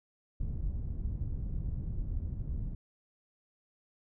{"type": "low-pass noise", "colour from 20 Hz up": "pink", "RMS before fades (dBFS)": -35, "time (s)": [0.4, 2.75], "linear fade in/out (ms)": 5, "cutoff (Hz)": 110, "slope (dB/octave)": 12, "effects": []}